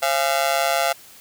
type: tone with amplitude modulation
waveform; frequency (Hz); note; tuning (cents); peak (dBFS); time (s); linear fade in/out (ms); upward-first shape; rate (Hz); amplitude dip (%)
sawtooth; 683; F5; -39; -10; 0.02-0.93; 10; sine; 146; 100
effects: white hiss -46 dBFS RMS until 1.2 s